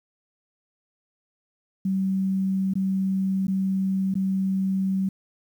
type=tone with dropouts; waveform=sine; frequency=191.4 Hz; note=G3; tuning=41 cents flat; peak=-21 dBFS; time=1.85-5.09 s; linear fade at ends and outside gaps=5 ms; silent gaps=2.737-2.754 / 3.47-3.48 / 4.141-4.153 s; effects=9-bit